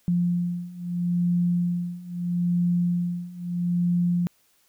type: beating tone pair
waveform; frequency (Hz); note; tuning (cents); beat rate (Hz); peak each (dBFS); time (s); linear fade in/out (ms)
sine; 174.61 / 175.38; F3 / F3; 0 / +8; 0.77; -26 / -24; 0.08-4.27; 0
effects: white hiss -64 dBFS RMS until 4.68 s